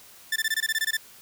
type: tone bursts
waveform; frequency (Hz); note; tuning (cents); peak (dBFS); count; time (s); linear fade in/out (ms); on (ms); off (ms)
sawtooth; 1772; A6; +12; -19; 11; 0.32-0.97; 5; 40; 21
effects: white hiss -50 dBFS RMS until 1.21 s

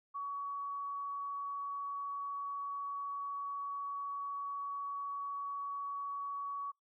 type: tone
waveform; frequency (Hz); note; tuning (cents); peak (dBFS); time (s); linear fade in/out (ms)
sine; 1127; C#6; +28; -37; 0.14-6.72; 20
effects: noise-tail reverb RT60 0.2 s tail -26 dB re dry

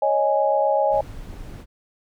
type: chord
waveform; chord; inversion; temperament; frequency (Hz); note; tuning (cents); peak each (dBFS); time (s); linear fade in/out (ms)
sine; C# suspended second; none; equal; 554.4 / 622.3 / 830.6; C#5 / D#5 / G#5; 0 / 0 / 0; -21; 0.02-1.01; 5
type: noise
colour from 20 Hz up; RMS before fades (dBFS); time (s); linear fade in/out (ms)
brown; -36; 0.9-1.66; 50
effects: none

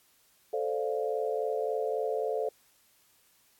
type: chord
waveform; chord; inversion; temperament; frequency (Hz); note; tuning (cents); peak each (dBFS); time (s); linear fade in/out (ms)
sine; D minor seventh; second; equal; 440 / 523.3 / 587.3 / 698.5; A4 / C5 / D5 / F5; 0 / 0 / 0 / 0; -31 / -34 / -36 / -36; 0.53-2.49; 5
effects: white hiss -65 dBFS RMS until 3.59 s + AAC 64 kbps

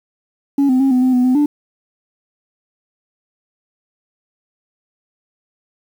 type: tone with pitch steps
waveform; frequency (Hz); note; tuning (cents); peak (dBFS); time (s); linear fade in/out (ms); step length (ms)
sine; 280 / 256.5 / 270.1 / 252.2 / 257.1 / 248.9 / 254.5 / 293.4; C#4 / C4 / C#4 / B3 / C4 / B3 / C4 / D4; +18 / -34 / -45 / +36 / -30 / +14 / -48 / -2; -8; 0.58-1.46; 5; 110
effects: tanh soft clip ceiling -9 dBFS + 7-bit

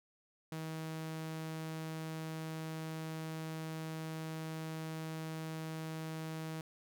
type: tone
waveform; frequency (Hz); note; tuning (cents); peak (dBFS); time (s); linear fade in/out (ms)
sawtooth; 159.4; D#3; +42; -36; 0.52-6.61; 2
effects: none

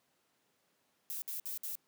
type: noise bursts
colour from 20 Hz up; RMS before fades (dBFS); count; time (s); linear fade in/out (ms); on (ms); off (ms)
violet; -40; 4; 1.1-1.754; 0; 120; 58
effects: pink hiss -75 dBFS RMS until 1.87 s + high-pass 200 Hz 12 dB/octave

